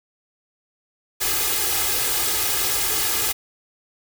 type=noise with comb filter; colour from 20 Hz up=white; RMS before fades=-22 dBFS; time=1.2-3.33 s; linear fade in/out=20 ms; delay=2.4 ms; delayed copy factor=+1; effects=none